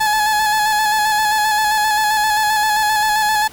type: tone with vibrato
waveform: 30% pulse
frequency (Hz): 854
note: G#5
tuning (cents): +48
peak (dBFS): -11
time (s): 0-3.48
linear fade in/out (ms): 10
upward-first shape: square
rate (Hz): 7.6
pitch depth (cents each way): 26
effects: pink hiss -40 dBFS RMS until 3.52 s